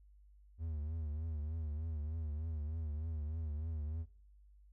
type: tone with vibrato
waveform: triangle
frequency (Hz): 77.8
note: D#2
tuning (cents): 0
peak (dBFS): -35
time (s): 0.58-4.06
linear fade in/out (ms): 50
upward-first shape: triangle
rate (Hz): 3.3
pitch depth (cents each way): 110
effects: noise-tail reverb RT60 0.7 s tail -25 dB re dry + added 50 Hz sine -59 dBFS peak until 4.72 s